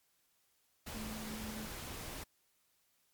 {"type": "tone in noise", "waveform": "sine", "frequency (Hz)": 217, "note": "A3", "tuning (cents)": -24, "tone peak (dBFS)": -44, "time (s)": [0.94, 1.66], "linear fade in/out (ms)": 10, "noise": "pink", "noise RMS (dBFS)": -45, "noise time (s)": [0.86, 2.24], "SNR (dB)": -2, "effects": ["white hiss -75 dBFS RMS until 3.13 s", "MP3 96 kbps"]}